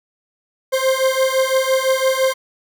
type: beating tone pair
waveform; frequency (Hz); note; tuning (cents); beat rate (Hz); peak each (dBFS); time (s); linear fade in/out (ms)
40% pulse; 523.3 / 529.2; C5 / C5; 0 / +20; 5.9; -17; 0.72-2.34; 20
effects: none